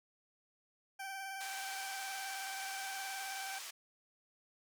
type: tone with vibrato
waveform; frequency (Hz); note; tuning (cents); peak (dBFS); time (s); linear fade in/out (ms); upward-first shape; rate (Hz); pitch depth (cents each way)
20% pulse; 777; G5; -16; -37; 0.99-3.59; 10; sine; 19; 26
type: band-pass noise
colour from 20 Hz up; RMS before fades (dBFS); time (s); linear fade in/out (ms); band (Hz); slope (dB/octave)
white; -47; 1.4-3.71; 10; 820 to 8100; 12
effects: none